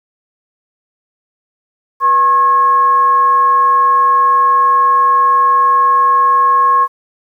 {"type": "tone with frequency modulation", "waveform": "sine", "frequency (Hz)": 1083, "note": "C#6", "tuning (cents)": -41, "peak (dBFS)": -7, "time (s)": [2, 6.88], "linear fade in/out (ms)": 50, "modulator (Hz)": 591, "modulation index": 0.21, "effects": ["8-bit"]}